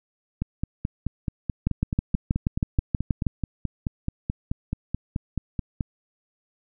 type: two click trains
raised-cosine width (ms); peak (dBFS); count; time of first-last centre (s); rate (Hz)
5; -9 / -13; 11 / 26; 1.67-3.267 / 0.42-5.808; 6.26 / 4.64
effects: none